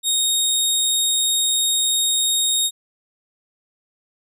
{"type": "tone", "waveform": "20% pulse", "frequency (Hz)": 3729, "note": "A#7", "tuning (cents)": 0, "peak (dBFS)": -11, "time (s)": [0.03, 2.71], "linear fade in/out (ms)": 50, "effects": []}